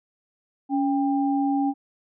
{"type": "tone pair together", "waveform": "sine", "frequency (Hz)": [279.8, 795], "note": ["C#4", "G5"], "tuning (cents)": [16, 24], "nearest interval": "octave + tritone", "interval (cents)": 1808, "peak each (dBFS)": [-21, -26], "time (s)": [0.69, 1.74], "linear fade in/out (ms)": 50, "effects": []}